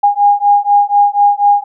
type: beating tone pair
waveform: sine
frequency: 814 / 818.1 Hz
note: G#5 / G#5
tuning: -35 / -26 cents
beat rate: 4.1 Hz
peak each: -10 dBFS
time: 0.03-1.64 s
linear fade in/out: 10 ms
effects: none